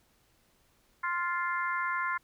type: harmonic tone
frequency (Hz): 349.2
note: F4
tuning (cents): 0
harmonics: 3 / 4 / 5 / 6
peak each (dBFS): -32 / -34 / -36 / -38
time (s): 1.03-2.18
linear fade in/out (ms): 10
effects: pink hiss -68 dBFS RMS until 2.23 s